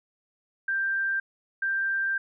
sine tone bursts at uneven times, 1578 Hz, G6, 11 cents sharp, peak -24 dBFS, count 2, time 0.68-1.2 / 1.62-2.18 s, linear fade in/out 5 ms, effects none

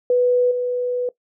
sine tone with level steps, 493.9 Hz, B4, in tune, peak -13 / -19 dBFS, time 0.1-1.09 s, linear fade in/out 2 ms, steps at 0.51 s, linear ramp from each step 5 ms, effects noise-tail reverb RT60 0.1 s tail -19 dB re dry

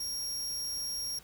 sawtooth tone, 5590 Hz, F8, 1 cent sharp, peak -31 dBFS, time 0-1.19 s, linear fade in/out 5 ms, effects added 58 Hz sine -62 dBFS peak until 1.23 s + pink hiss -56 dBFS RMS until 1.23 s

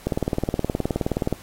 click train, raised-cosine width 2 ms, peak -8 dBFS, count 25, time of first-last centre 0.07-1.327 s, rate 19.1 Hz, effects pink hiss -46 dBFS RMS until 1.42 s + AAC 48 kbps

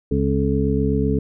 harmonic tone with a mistuned harmonic, 67.9 Hz, C#2, 35 cents flat, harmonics 1 / 2 / 3 / 4 / 6, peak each -23 / -23 / -23 / -23 / -23 dBFS, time 0.11-1.19 s, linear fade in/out 5 ms, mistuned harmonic 6, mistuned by +100 cents, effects none

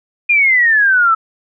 sine exponential sweep, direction down, 2449 to 1300 Hz, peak -8 dBFS, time 0.29-1.15 s, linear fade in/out 10 ms, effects none

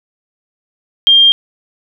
sine tone, 3200 Hz, G7, 35 cents sharp, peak -4 dBFS, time 1.07-1.32 s, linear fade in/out 0 ms, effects none

